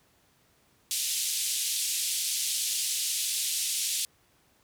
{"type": "band-pass noise", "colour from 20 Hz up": "white", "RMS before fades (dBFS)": -30, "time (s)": [0.91, 4.05], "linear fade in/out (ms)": 0, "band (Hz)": [2900, 11000], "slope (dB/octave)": 24, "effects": ["pink hiss -65 dBFS RMS until 4.63 s", "high-pass 60 Hz 12 dB/octave"]}